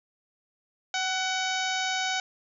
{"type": "harmonic tone with a mistuned harmonic", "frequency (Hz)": 754, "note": "F#5", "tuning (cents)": 32, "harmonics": [1, 2, 3, 4, 5, 6, 7, 8, 9], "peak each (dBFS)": [-31, -32, -34, -36, -35, -41, -39, -39, -41], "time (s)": [0.94, 2.2], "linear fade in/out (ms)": 2, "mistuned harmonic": 2, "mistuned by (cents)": -24, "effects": []}